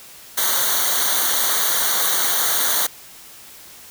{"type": "noise with comb filter", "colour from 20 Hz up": "white", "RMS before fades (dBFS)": -19, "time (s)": [0.37, 2.87], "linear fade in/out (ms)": 10, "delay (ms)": 0.39, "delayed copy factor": -0.9, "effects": ["white hiss -42 dBFS RMS until 3.9 s"]}